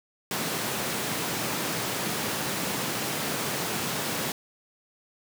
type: high-pass noise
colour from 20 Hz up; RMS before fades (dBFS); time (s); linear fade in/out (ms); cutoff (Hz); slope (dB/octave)
pink; -30; 0.31-4.32; 2; 130; 24
effects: none